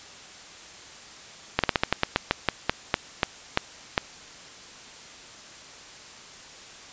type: slowing click train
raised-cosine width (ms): 0.3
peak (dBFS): -3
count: 15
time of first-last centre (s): 1.59-3.978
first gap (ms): 47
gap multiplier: 1.18
effects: white hiss -45 dBFS RMS until 6.92 s + resampled to 16000 Hz